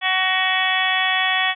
harmonic tone, 374.6 Hz, F#4, 21 cents sharp, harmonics 2 / 3 / 4 / 5 / 6 / 7 / 8 / 9, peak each -24 / -27 / -32 / -21 / -26 / -27 / -29 / -24 dBFS, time 0.01-1.55 s, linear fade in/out 50 ms, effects none

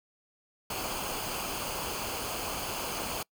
pink noise with comb filter, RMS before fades -35 dBFS, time 0.7-3.23 s, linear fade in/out 5 ms, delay 0.53 ms, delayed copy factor -0.6, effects noise-tail reverb RT60 0.1 s tail -25 dB re dry

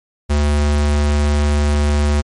square tone, 73.42 Hz, D2, in tune, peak -13 dBFS, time 0.29-2.22 s, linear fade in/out 20 ms, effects MP3 48 kbps

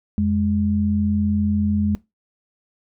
sine tone pair together, 87.31 / 207.7 Hz, F2 / G#3, 0 / 0 cents, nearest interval octave + minor third, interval 1500 cents, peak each -22 / -18 dBFS, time 0.18-1.95 s, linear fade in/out 0 ms, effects noise-tail reverb RT60 0.2 s tail -20 dB re dry

